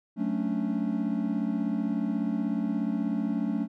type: chord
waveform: triangle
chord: D major seventh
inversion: first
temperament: equal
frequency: 185 / 220 / 277.2 / 293.7 Hz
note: F#3 / A3 / C#4 / D4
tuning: 0 / 0 / 0 / 0 cents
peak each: -31 / -27 / -30 / -33 dBFS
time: 0.16-3.68 s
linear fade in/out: 50 ms
effects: none